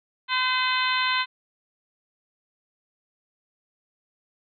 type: harmonic tone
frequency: 511 Hz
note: C5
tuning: 41 cents flat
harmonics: 2 / 3 / 4 / 5 / 6 / 7 / 8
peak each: -26 / -28 / -29 / -30 / -31 / -31 / -32 dBFS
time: 0.28-1.26 s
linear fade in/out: 50 ms
effects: none